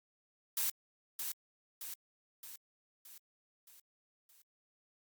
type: noise with echo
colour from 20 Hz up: blue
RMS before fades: -34 dBFS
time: 0.57-0.7 s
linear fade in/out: 2 ms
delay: 620 ms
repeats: 6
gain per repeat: -5 dB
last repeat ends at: 4.42 s
effects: Opus 48 kbps